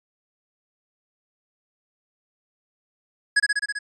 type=tone with echo; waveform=square; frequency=1673 Hz; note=G#6; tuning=12 cents sharp; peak=-15 dBFS; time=3.36-3.4 s; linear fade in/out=10 ms; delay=65 ms; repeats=6; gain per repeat=-2 dB; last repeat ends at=3.79 s; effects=resampled to 24000 Hz